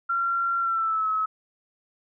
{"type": "tone with pitch glide", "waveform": "sine", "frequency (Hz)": [1372, 1287.5], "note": ["F6", "E6"], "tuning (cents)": [-31, -41], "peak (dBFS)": -22, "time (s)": [0.09, 1.26], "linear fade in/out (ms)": 10, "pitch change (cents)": -110, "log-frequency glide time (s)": [0.59, 1.09], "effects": []}